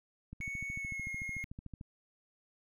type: click train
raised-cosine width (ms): 5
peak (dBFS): -32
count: 21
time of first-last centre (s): 0.33-1.811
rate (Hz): 13.5
type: tone with pitch glide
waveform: triangle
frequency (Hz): 2217 to 2151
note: C#7 to C7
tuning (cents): 0 to +47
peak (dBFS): -36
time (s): 0.41-1.44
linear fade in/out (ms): 0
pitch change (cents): -53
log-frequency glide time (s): 0.75-1.08
effects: none